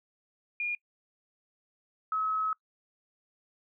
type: tone pair in turn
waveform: sine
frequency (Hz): 2425 / 1284.6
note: D#7 / E6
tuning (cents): -45 / -45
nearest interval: major seventh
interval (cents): 1100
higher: first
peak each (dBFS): -29 / -27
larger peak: second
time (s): 0.6-0.75 / 2.12-2.53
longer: second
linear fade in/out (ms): 2
effects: noise-tail reverb RT60 0.1 s tail -24 dB re dry